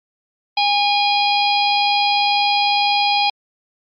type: harmonic tone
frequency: 818 Hz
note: G#5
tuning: 26 cents flat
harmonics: 1 / 3 / 4 / 5 / 6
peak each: -16 / -21 / -22 / -23 / -24 dBFS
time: 0.57-3.3 s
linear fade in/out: 5 ms
effects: MP3 48 kbps